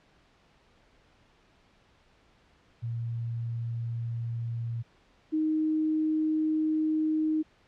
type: tone pair in turn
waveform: sine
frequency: 116.54 / 311.9 Hz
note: A#2 / D#4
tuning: 0 / +4 cents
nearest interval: octave + perfect fourth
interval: 1704 cents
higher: second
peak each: -30 / -24 dBFS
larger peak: second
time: 2.82-4.83 / 5.32-7.43 s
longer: second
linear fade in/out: 20 ms
effects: pink hiss -63 dBFS RMS until 7.67 s + low-pass 4000 Hz 12 dB/octave